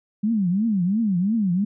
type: tone with vibrato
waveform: sine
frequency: 200 Hz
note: G3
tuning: 35 cents sharp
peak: -18 dBFS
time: 0.23-1.65 s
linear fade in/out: 10 ms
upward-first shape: triangle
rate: 2.9 Hz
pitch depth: 290 cents each way
effects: none